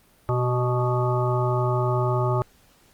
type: harmonic tone with a mistuned harmonic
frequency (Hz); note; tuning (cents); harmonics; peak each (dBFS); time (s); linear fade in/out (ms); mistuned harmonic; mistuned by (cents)
123.47; B2; 0; 1 / 3 / 5 / 7 / 9 / 10; -22 / -27 / -29 / -30 / -32 / -32; 0.29-2.42; 0; 3; +27
effects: pink hiss -58 dBFS RMS until 2.93 s + Opus 32 kbps